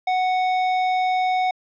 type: tone with hard clipping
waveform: sine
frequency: 740 Hz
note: F#5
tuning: in tune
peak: -20 dBFS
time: 0.07-1.51 s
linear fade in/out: 5 ms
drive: 11 dB
effects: low-pass 5000 Hz 12 dB/octave